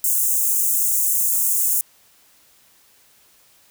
white high-pass noise, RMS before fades -19 dBFS, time 0.04-1.81 s, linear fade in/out 2 ms, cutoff 6700 Hz, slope 48 dB/octave, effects white hiss -55 dBFS RMS until 3.7 s

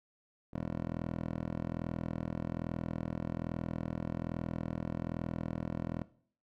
10% pulse tone with band-pass filter, 41.2 Hz, E1, in tune, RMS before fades -38 dBFS, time 0.53-6.03 s, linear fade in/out 10 ms, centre 350 Hz, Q 0.65, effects noise-tail reverb RT60 0.5 s tail -17 dB re dry

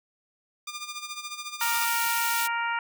10% pulse tone with tremolo, 1203 Hz, D6, 41 cents sharp, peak -24 dBFS, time 0.67-1.85 s, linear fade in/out 5 ms, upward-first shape sine, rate 14 Hz, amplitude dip 70%
white high-pass noise, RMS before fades -30 dBFS, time 1.6-2.48 s, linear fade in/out 20 ms, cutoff 2200 Hz, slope 96 dB/octave
harmonic tone, 466.2 Hz, A#4, in tune, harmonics 2 / 3 / 4 / 5 / 6, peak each -29 / -30 / -35 / -35 / -39 dBFS, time 1.61-2.79 s, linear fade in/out 2 ms
effects none

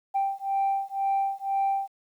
sine beating tone pair, 784 / 786 Hz, G5 / G5, 0 / +4 cents, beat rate 2 Hz, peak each -26 / -26 dBFS, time 0.14-1.88 s, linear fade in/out 20 ms, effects tanh soft clip ceiling -19 dBFS + 10-bit

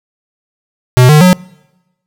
square tone with pitch steps, 125.9 / 151.46 / 182.21 Hz, B2 / D#3 / F#3, +34 / -46 / -26 cents, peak -3 dBFS, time 0.97-1.33 s, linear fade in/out 0 ms, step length 120 ms, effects noise-tail reverb RT60 1.0 s tail -26 dB re dry

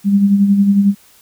sine tone with tremolo, 200 Hz, G3, 35 cents sharp, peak -6 dBFS, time 0.04-0.95 s, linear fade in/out 50 ms, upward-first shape sine, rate 11 Hz, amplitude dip 50%, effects white hiss -48 dBFS RMS until 1.21 s

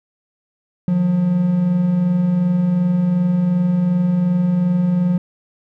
triangle tone pair together, 156.1 / 178.8 Hz, D#3 / F3, +6 / +41 cents, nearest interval major second, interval 235 cents, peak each -23 / -12 dBFS, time 0.88-5.18 s, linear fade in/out 2 ms, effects none

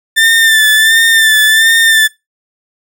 30% pulse tone with vibrato, 1780 Hz, A6, 20 cents sharp, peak -3 dBFS, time 0.16-2.08 s, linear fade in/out 20 ms, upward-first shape sine, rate 1.4 Hz, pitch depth 40 cents each way, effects noise-tail reverb RT60 0.2 s tail -20 dB re dry

